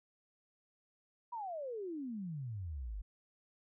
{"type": "exponential sweep", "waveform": "sine", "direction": "down", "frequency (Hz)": [987.8, 45.27], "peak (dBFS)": -39, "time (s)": [1.32, 3.02], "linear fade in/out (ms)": 10, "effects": []}